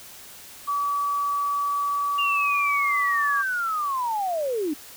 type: tone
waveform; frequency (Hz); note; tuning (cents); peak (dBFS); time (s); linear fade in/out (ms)
sine; 1145; D6; -44; -22; 0.67-3.43; 20
type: linear sweep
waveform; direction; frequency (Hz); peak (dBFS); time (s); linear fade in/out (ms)
sine; down; 2819 to 278; -23; 2.18-4.74; 10
effects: white hiss -44 dBFS RMS until 4.96 s